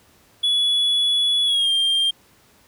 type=tone with pitch glide; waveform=triangle; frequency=3400 to 3191 Hz; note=G#7 to G7; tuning=+40 to +30 cents; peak=-15 dBFS; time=0.43-2.11 s; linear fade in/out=10 ms; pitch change=-110 cents; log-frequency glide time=1.45-1.7 s; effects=pink hiss -55 dBFS RMS until 2.67 s + high-pass 60 Hz 12 dB/octave